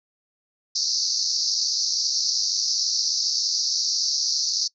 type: band-pass noise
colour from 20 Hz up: white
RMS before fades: -24 dBFS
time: 0.75-4.68 s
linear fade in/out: 10 ms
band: 4300 to 6000 Hz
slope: 96 dB/octave
effects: noise-tail reverb RT60 0.1 s tail -23 dB re dry